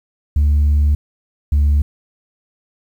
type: tone pair in turn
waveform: sine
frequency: 73.42 / 72.66 Hz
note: D2 / D2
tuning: 0 / -18 cents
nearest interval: unison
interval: 18 cents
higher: first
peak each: -8 dBFS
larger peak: neither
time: 0.36-0.95 / 1.52-1.82 s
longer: first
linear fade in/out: 5 ms
effects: tanh soft clip ceiling -9 dBFS + 8-bit